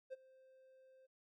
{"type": "tone with ADSR envelope", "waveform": "triangle", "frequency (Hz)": 523.3, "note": "C5", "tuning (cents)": 0, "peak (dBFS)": -40, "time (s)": [0.1, 1.07], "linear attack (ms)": 30, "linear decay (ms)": 23, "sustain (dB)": -21, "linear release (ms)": 20, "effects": []}